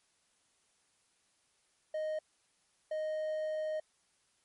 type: tone bursts at uneven times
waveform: triangle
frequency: 621 Hz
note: D#5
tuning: 3 cents flat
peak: -31 dBFS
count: 2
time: 1.94-2.19 / 2.91-3.8 s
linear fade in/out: 5 ms
effects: white hiss -73 dBFS RMS until 4.44 s + MP3 48 kbps